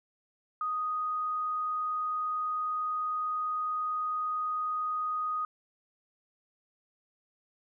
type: tone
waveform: sine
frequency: 1244.5 Hz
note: D#6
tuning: in tune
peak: -29 dBFS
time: 0.61-5.45 s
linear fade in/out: 2 ms
effects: none